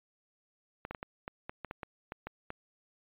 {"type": "clicks", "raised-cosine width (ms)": 0.5, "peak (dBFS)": -24, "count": 12, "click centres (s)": [0.851, 0.91, 0.948, 1.029, 1.279, 1.495, 1.647, 1.711, 1.832, 2.121, 2.27, 2.504], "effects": ["resampled to 8000 Hz"]}